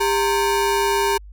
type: ring-modulated tone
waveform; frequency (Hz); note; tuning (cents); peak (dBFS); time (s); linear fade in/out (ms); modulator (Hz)
40% pulse; 659.3; E5; 0; -13; 0-1.18; 10; 259
effects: added 50 Hz sine -37 dBFS peak until 1.32 s